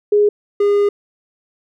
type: tone pair in turn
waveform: sine / triangle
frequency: 414.6 / 407.5 Hz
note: G#4 / G#4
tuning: -3 / -33 cents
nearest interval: unison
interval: 30 cents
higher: first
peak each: -9 dBFS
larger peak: neither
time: 0.12-0.29 / 0.6-0.89 s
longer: second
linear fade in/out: 5 ms
effects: none